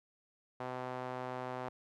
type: tone with band-pass filter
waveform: sawtooth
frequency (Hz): 127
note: B2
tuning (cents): +49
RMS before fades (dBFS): -41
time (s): 0.6-1.69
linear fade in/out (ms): 5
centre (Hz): 820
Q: 1.3
effects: none

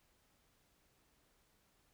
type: silence
effects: pink hiss -74 dBFS RMS until 1.93 s

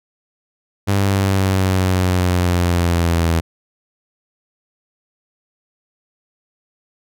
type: linear sweep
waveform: sawtooth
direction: down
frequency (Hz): 99.8 to 82.41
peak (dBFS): -10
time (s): 0.87-3.41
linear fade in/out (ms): 20
effects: none

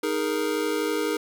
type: chord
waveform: square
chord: D# suspended fourth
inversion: none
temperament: just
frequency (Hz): 311.1 / 414.8 / 466.7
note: D#4 / G#4 / A#4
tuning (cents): 0 / -2 / +2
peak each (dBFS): -29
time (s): 0.03-1.17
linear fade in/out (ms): 5
effects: none

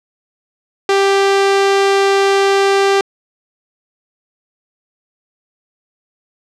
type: tone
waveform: sawtooth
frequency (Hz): 393.7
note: G4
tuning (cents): +8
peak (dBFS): -6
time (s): 0.89-3.01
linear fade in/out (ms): 2
effects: low-pass 6000 Hz 12 dB/octave

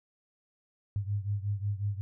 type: beating tone pair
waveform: sine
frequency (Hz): 100 / 105.5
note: G2 / G#2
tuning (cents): +35 / +28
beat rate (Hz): 5.5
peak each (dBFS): -31 / -34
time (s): 0.96-2.01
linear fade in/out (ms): 0
effects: none

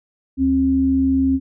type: tone pair together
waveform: sine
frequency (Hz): 73.82 / 266.9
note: D2 / C4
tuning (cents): +9 / +35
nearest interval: octave + minor seventh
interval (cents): 2226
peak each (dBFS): -24 / -14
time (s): 0.37-1.4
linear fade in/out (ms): 50
effects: none

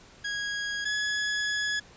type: tone pair in turn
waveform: sawtooth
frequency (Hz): 1650 / 1688.6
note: G#6 / G#6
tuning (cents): -12 / +28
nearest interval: unison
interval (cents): 40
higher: second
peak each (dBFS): -26 / -23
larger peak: second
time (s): 0.24-0.85 / 0.85-1.8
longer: second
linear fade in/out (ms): 10
effects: pink hiss -53 dBFS RMS until 1.96 s + resampled to 16000 Hz

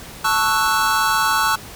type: chord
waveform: square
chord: F# minor seventh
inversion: first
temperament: equal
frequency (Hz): 880 / 1108.7 / 1318.5 / 1480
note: A5 / C#6 / E6 / F#6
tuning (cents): 0 / 0 / 0 / 0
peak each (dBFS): -22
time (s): 0.24-1.56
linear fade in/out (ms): 10
effects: pink hiss -37 dBFS RMS until 1.75 s

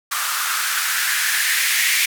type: noise with band-pass filter sweep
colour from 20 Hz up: violet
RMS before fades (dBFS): -20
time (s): 0.11-2.06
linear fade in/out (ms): 10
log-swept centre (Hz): 1200 to 2100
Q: 3.9
effects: none

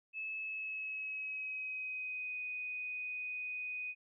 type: tone with pitch glide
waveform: sine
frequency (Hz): 2601 to 2492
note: E7 to D#7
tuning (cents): -24 to +2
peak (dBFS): -38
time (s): 0.13-3.95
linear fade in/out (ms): 50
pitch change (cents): -74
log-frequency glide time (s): 0.37-2.41
effects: none

